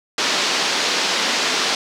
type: band-pass noise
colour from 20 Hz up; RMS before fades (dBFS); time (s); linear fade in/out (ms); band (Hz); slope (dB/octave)
white; -20; 0.18-1.75; 2; 210 to 5500; 24
effects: none